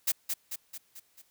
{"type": "noise with echo", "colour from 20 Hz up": "blue", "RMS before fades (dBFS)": -26, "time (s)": [0.07, 0.12], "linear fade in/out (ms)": 10, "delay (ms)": 220, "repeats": 5, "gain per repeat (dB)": -5, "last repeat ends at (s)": 1.22, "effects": ["white hiss -68 dBFS RMS until 1.3 s"]}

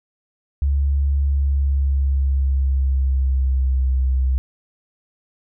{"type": "tone with pitch glide", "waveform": "sine", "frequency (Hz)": [70, 64.94], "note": ["C#2", "C2"], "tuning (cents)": [18, -12], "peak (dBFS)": -15, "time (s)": [0.62, 4.38], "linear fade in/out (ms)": 0, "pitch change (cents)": -130, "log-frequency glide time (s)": [1.22, 3.89], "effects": []}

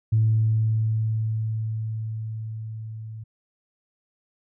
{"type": "tone with level ramp", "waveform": "sine", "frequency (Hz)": 110.3, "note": "A2", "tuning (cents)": 5, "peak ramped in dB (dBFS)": [-15, -34], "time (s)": [0.12, 3.24], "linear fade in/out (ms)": 10, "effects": ["tanh soft clip ceiling -11 dBFS"]}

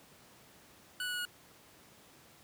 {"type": "tone with pitch steps", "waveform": "25% pulse", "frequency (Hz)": [1480, 1469.8, 1459.6, 1449.5], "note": ["F#6", "F#6", "F#6", "F#6"], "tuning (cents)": [0, -12, -24, -36], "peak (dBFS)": -31, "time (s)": [1, 1.252], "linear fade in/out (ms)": 2, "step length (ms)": 63, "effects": ["pink hiss -59 dBFS RMS until 2.43 s", "high-pass 100 Hz 12 dB/octave"]}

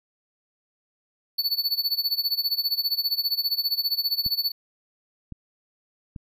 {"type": "tone with tremolo", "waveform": "square", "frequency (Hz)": 4464, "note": "C#8", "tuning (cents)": 11, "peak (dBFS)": -20, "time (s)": [1.38, 4.52], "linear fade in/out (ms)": 10, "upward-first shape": "sine", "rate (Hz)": 15, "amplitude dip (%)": 90}
{"type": "clicks", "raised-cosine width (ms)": 5, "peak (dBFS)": -24, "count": 3, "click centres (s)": [4.263, 5.323, 6.162]}
{"effects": []}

